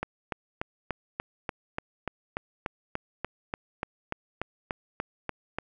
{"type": "click train", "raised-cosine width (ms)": 0.5, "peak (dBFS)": -15, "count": 20, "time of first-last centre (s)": [0.03, 5.586], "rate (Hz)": 3.42, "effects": []}